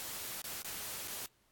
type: noise with dropouts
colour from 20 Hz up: white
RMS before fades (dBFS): -42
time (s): 0-1.26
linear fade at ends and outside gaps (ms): 0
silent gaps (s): 0.418-0.442 / 0.62-0.646 / 1.075-1.08
effects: pink hiss -72 dBFS RMS until 1.51 s + AAC 64 kbps